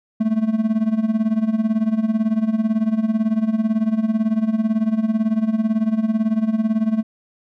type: tone with tremolo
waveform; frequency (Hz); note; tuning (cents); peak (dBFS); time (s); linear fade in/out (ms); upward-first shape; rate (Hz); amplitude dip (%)
triangle; 220; A3; 0; -11; 0.2-7.03; 10; sine; 18; 80
effects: none